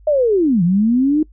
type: linear two-way sweep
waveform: sine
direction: down then up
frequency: 625 to 165.2 to 314.9 Hz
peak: -11 dBFS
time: 0.07-1.23 s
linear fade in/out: 5 ms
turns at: 0.63 s
effects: noise-tail reverb RT60 0.1 s tail -23 dB re dry + added 50 Hz sine -42 dBFS peak until 1.32 s